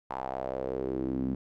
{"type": "tone with band-pass filter sweep", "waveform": "sawtooth", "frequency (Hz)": 65.41, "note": "C2", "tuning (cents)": 0, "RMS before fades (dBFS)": -33, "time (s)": [0.1, 1.35], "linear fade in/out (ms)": 5, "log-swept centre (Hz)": [920, 230], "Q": 4, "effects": []}